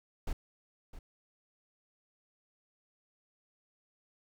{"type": "noise with echo", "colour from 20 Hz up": "brown", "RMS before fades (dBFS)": -33, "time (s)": [0.27, 0.33], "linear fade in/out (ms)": 5, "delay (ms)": 660, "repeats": 1, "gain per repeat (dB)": -13, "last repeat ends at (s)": 0.99, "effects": []}